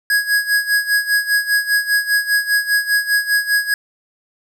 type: tone with tremolo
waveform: square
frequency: 1661.2 Hz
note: G#6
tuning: in tune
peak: -12 dBFS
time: 0.1-3.74 s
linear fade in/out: 2 ms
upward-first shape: sine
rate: 5 Hz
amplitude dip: 80%
effects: none